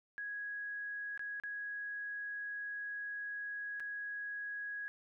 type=tone with dropouts; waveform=sine; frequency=1661.2 Hz; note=G#6; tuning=in tune; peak=-39 dBFS; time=0.18-4.88 s; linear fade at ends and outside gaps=0 ms; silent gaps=1.176-1.194 / 1.399-1.436 / 3.798-3.803 s; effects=none